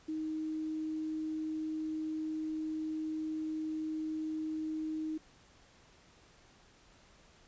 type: tone with quantisation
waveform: sine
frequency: 313.1 Hz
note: D#4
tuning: 11 cents sharp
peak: -34 dBFS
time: 0.08-5.18 s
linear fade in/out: 10 ms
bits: 10
effects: pink hiss -62 dBFS RMS until 7.47 s + resampled to 16000 Hz